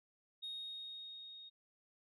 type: tone with level ramp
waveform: sine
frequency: 3729 Hz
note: A#7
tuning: in tune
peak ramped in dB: -40 to -51 dBFS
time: 0.42-1.5 s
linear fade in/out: 20 ms
effects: tanh soft clip ceiling -39 dBFS